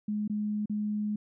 sine tone with dropouts, 210 Hz, G#3, 19 cents sharp, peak -28 dBFS, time 0.08-1.16 s, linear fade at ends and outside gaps 5 ms, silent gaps 0.278-0.297 / 0.658-0.696 s, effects none

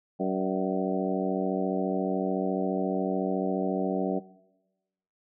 harmonic tone with a mistuned harmonic, 94.1 Hz, F#2, 30 cents sharp, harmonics 2 / 3 / 4 / 5 / 6 / 7 / 8, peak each -30 / -32 / -33 / -34 / -35 / -35 / -36 dBFS, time 0.19-4.2 s, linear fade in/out 20 ms, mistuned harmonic 6, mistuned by +57 cents, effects noise-tail reverb RT60 1.0 s tail -21 dB re dry

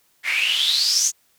white noise with band-pass filter sweep, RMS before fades -20 dBFS, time 0.23-1.12 s, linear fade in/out 50 ms, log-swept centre 2000 to 6700 Hz, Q 9.4, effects white hiss -62 dBFS RMS until 1.38 s

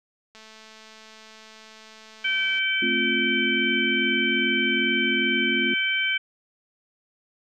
click train, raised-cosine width 0.2 ms, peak -30 dBFS, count 491, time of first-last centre 0.35-2.587 s, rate 219 Hz
harmonic tone, 771 Hz, G5, 29 cents flat, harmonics 2 / 3 / 4, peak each -27 / -24 / -27 dBFS, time 2.24-6.18 s, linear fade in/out 10 ms
sine chord, F major, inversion first, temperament equal with one note detuned, 220 / 262.5 / 349.2 Hz, A3 / C4 / F4, 0 / +6 / 0 cents, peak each -29 dBFS, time 2.82-5.74 s, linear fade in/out 5 ms
effects none

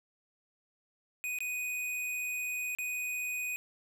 square tone with dropouts, 2489 Hz, D#7, in tune, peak -34 dBFS, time 1.24-3.56 s, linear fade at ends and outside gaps 0 ms, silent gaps 1.387-1.405 / 2.75-2.786 s, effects none

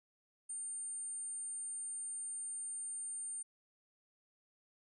sine tone, 9000 Hz, C#9, 25 cents sharp, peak -40 dBFS, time 0.49-3.43 s, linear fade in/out 10 ms, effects none

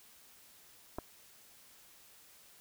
clicks, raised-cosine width 1 ms, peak -24 / -28 dBFS, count 2, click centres 0.985 / 0.988 s, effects white hiss -60 dBFS RMS until 2.6 s

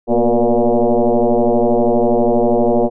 sine tone with frequency modulation, 112.8 Hz, A2, 44 cents sharp, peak -10 dBFS, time 0.07-2.9 s, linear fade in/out 50 ms, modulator 119 Hz, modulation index 5.2, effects none

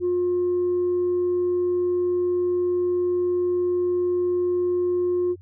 sine tone, 356.6 Hz, F4, 36 cents sharp, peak -18 dBFS, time 0-5.36 s, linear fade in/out 50 ms, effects tanh soft clip ceiling -17 dBFS + added 92 Hz sine -44 dBFS peak until 5.41 s

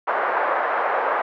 pink band-pass noise, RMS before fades -22 dBFS, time 0.07-1.22 s, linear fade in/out 10 ms, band 540 to 1600 Hz, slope 24 dB/octave, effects none

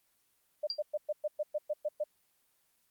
sine tone bursts, 601 Hz, D5, 40 cents sharp, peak -29 dBFS, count 10, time 0.63-2.04 s, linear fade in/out 10 ms, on 42 ms, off 110 ms
sine tone with exponential decay, 4746 Hz, D8, 17 cents sharp, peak -28 dBFS, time 0.7-0.8 s, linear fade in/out 1 ms, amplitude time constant 21 ms
effects white hiss -73 dBFS RMS until 2.9 s + Opus 24 kbps

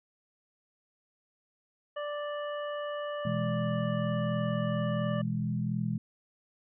harmonic tone, 587.3 Hz, D5, in tune, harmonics 1 / 2 / 3 / 5, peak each -34 / -40 / -44 / -48 dBFS, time 1.96-5.22 s, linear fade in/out 10 ms
sine chord, E major, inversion second, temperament equal, 123.47 / 164.81 / 207.7 Hz, B2 / E3 / G#3, 0 / 0 / 0 cents, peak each -33 dBFS, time 3.25-5.98 s, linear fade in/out 5 ms
effects none

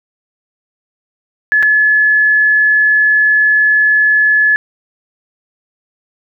sine tone with dropouts, 1713 Hz, A6, 47 cents flat, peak -7 dBFS, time 1.52-4.56 s, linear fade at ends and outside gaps 0 ms, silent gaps 1.626-1.63 s, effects none

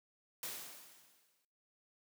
white noise with exponential decay, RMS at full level -41 dBFS, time 0.43-1.45 s, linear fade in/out 2 ms, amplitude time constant 220 ms, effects noise-tail reverb RT60 0.7 s tail -23 dB re dry + high-pass 150 Hz 12 dB/octave

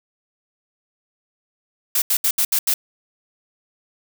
blue noise bursts at uneven times, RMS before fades -18 dBFS, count 6, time 1.95-2.02 / 2.1-2.17 / 2.24-2.31 / 2.38-2.45 / 2.52-2.59 / 2.67-2.74 s, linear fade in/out 5 ms, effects none

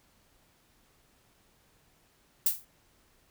violet noise with exponential decay, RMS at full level -21 dBFS, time 2.46-2.65 s, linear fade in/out 5 ms, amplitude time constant 40 ms, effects pink hiss -66 dBFS RMS until 3.3 s

